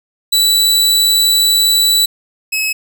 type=tone pair in turn; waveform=sawtooth; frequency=3951 / 2570 Hz; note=B7 / E7; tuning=0 / -45 cents; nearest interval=perfect fifth; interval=745 cents; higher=first; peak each=-6 / -11 dBFS; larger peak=first; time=0.32-2.06 / 2.52-2.73 s; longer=first; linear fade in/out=10 ms; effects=none